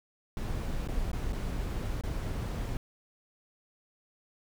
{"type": "noise with dropouts", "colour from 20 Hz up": "brown", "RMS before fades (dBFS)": -33, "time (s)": [0.37, 2.77], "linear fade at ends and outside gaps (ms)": 1, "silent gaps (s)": [[0.875, 0.886], [1.116, 1.131], [1.324, 1.33], [2.011, 2.036]], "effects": []}